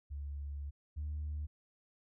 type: tone pair in turn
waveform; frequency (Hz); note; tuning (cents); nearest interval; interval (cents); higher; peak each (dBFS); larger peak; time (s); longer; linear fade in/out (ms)
sine; 71.4 / 74.85; D2 / D2; -48 / +33; minor second; 81; second; -38 / -35; second; 0.1-0.71 / 0.96-1.47; first; 20
effects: tanh soft clip ceiling -33 dBFS